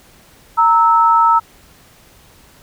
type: tone pair together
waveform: sine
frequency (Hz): 924 / 1306.7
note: A#5 / E6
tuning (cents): -16 / -16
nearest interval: tritone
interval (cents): 600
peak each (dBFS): -11 / -11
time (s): 0.57-1.4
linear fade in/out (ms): 20
effects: pink hiss -47 dBFS RMS until 2.62 s